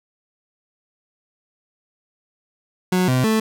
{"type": "tone with pitch steps", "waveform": "30% pulse", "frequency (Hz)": [183, 127.9, 219.6], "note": ["F#3", "C3", "A3"], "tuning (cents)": [-19, -39, -3], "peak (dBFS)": -13, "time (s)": [2.92, 3.4], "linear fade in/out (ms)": 5, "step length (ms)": 160, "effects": []}